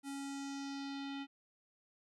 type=tone with low-pass filter sweep; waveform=square; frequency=277.2 Hz; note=C#4; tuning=in tune; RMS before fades=-43 dBFS; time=0.03-1.27 s; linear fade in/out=50 ms; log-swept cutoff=10000 to 3100 Hz; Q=2.5; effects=none